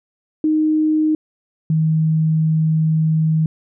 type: tone pair in turn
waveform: sine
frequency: 310 / 158.26 Hz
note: D#4 / D#3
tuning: -6 / +30 cents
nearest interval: octave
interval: 1164 cents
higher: first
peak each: -13 / -13 dBFS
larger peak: neither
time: 0.44-1.15 / 1.7-3.46 s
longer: second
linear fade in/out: 2 ms
effects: none